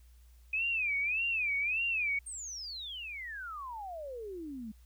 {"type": "tone with vibrato", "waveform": "sine", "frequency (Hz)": 2489, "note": "D#7", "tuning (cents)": 0, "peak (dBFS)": -29, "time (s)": [0.53, 2.19], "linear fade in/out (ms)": 5, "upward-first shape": "sine", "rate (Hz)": 1.7, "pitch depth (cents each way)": 190}
{"type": "exponential sweep", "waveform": "sine", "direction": "down", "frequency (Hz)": [8870, 207.7], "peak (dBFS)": -39, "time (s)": [2.26, 4.72], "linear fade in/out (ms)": 10}
{"effects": ["added 60 Hz sine -55 dBFS peak until 4.85 s", "white hiss -70 dBFS RMS until 4.85 s"]}